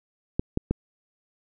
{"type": "clicks", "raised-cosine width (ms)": 3, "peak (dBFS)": -10, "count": 3, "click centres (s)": [0.395, 0.574, 0.71], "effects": []}